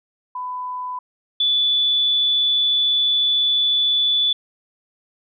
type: tone pair in turn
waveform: sine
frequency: 1000 / 3466 Hz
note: B5 / A7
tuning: +21 / -27 cents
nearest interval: octave + minor seventh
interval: 2152 cents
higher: second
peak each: -25 / -15 dBFS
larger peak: second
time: 0.35-0.99 / 1.4-4.33 s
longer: second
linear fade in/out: 5 ms
effects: none